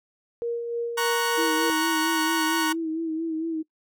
sine tone with tremolo, 470 Hz, A#4, 14 cents sharp, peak -24 dBFS, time 0.42-1.7 s, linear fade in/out 0 ms, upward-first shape sine, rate 3.3 Hz, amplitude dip 40%
sawtooth chord, F# major, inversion first, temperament equal, 932.3 / 1108.7 / 1480 Hz, A#5 / C#6 / F#6, 0 / 0 / 0 cents, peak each -23 / -26 / -24 dBFS, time 0.97-2.73 s, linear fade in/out 10 ms
sine tone with vibrato, 323.2 Hz, E4, 34 cents flat, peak -25 dBFS, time 1.37-3.63 s, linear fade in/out 20 ms, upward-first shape sine, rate 4.4 Hz, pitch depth 44 cents each way
effects noise-tail reverb RT60 0.1 s tail -22 dB re dry

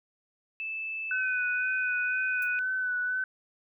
sine tone with pitch glide, 2630 to 2492 Hz, E7 to D#7, -5 to +2 cents, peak -32 dBFS, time 0.6-2.59 s, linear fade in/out 0 ms, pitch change -93 cents, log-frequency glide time 1.11-1.28 s
sine tone with vibrato, 1500 Hz, F#6, 23 cents sharp, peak -27 dBFS, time 1.11-3.24 s, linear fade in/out 2 ms, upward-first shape sine, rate 2 Hz, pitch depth 27 cents each way
violet noise with exponential decay, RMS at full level -41 dBFS, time 2.42-2.51 s, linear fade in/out 1 ms, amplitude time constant 19 ms
effects none

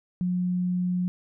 sine tone, 180 Hz, F#3, 47 cents flat, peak -23 dBFS, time 0.21-1.08 s, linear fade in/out 0 ms, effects none

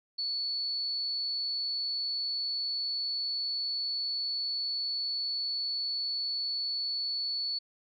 sine tone, 4435 Hz, C#8, in tune, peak -30 dBFS, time 0.18-7.59 s, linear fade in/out 10 ms, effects none

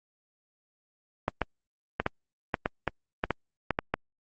clicks, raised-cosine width 0.5 ms, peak -10 dBFS, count 12, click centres 1.281 / 1.417 / 2 / 2.064 / 2.542 / 2.659 / 2.877 / 3.239 / 3.307 / 3.707 / 3.789 / 3.94 s, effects Opus 24 kbps

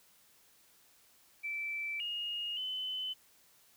sine tone with pitch steps, 2327 / 2857 / 3030 Hz, D7 / F7 / F#7, -17 / +39 / +40 cents, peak -35 dBFS, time 1.43-3.14 s, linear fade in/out 20 ms, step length 570 ms, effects white hiss -65 dBFS RMS until 3.76 s

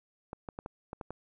clicks, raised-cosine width 1 ms, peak -25 dBFS, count 7, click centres 0.331 / 0.488 / 0.589 / 0.661 / 0.931 / 1.012 / 1.106 s, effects none

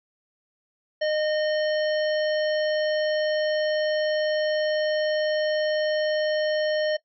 harmonic tone, 613 Hz, D#5, 26 cents flat, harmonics 1 / 3 / 5 / 7 / 9, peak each -22 / -32 / -36 / -39 / -41 dBFS, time 1.01-6.97 s, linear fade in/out 10 ms, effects noise-tail reverb RT60 0.1 s tail -18 dB re dry

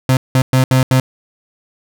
35% pulse tone bursts at uneven times, 130 Hz, C3, 11 cents flat, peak -7 dBFS, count 5, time 0.09-0.17 / 0.35-0.42 / 0.53-0.64 / 0.71-0.83 / 0.91-1 s, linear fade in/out 2 ms, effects none

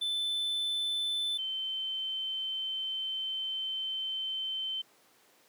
triangle / sine tone pair in turn, 3520 / 3086 Hz, A7 / G7, 0 / -28 cents, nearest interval major second, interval 228 cents, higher first, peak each -28 / -32 dBFS, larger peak first, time 0.01-1.38 / 1.38-4.82 s, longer second, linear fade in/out 10 ms, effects pink hiss -63 dBFS RMS until 5.48 s + high-pass 300 Hz 12 dB/octave

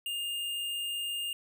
square tone, 2821 Hz, F7, 17 cents sharp, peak -33 dBFS, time 0.06-1.33 s, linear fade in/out 2 ms, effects 12-bit

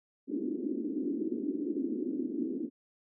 white band-pass noise, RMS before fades -34 dBFS, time 0.27-2.7 s, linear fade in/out 50 ms, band 240 to 350 Hz, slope 48 dB/octave, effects none

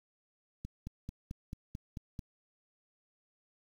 click train, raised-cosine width 5 ms, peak -28 dBFS, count 8, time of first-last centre 0.65-2.192 s, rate 4.54 Hz, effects 9-bit

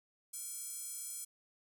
square tone with high-pass filter, 466.2 Hz, A#4, in tune, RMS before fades -44 dBFS, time 0.33-1.25 s, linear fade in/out 10 ms, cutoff 8600 Hz, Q 2.4, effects none

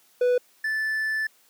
triangle tone pair in turn, 493.9 / 1752.5 Hz, B4 / A6, 0 / -7 cents, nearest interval octave + minor seventh, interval 2193 cents, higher second, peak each -16 / -22 dBFS, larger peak first, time 0.21-0.38 / 0.64-1.27 s, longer second, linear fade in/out 5 ms, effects white hiss -60 dBFS RMS until 1.49 s + high-pass 200 Hz 12 dB/octave

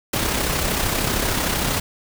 pink noise with amplitude modulation, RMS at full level -20 dBFS, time 0.13-1.8 s, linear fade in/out 5 ms, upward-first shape sine, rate 33 Hz, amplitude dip 40%, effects none

